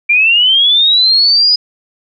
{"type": "linear sweep", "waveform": "sine", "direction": "up", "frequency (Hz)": [2349, 4994], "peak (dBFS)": -6, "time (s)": [0.09, 1.56], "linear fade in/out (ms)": 10, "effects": []}